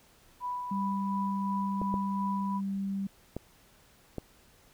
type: tone with tremolo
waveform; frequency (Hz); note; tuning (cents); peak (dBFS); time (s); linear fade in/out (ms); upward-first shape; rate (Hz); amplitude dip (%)
sine; 987.8; B5; 0; -31; 0.4-2.61; 50; sine; 2.8; 35
type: tone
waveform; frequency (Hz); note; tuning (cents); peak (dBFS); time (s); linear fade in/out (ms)
sine; 196; G3; 0; -30; 0.71-3.07; 5
type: clicks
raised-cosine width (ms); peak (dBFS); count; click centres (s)
2; -21; 4; 1.816 / 1.941 / 3.366 / 4.183
effects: pink hiss -61 dBFS RMS until 4.73 s